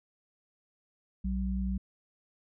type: tone pair together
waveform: sine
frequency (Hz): 60.1 / 190.81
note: B1 / G3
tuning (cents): -46 / -46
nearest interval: octave + minor sixth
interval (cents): 2000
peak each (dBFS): -31 / -32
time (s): 1.24-1.78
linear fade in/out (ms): 10
effects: none